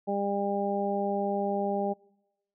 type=harmonic tone; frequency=200.4 Hz; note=G3; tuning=38 cents sharp; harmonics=1 / 2 / 3 / 4; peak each=-32 / -32 / -32 / -32 dBFS; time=0.07-1.94 s; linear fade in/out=20 ms; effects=noise-tail reverb RT60 1.0 s tail -26 dB re dry